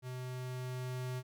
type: tone with level ramp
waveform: square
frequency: 127 Hz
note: B2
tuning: 49 cents sharp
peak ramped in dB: -41 to -37 dBFS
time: 0.02-1.23 s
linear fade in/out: 50 ms
effects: none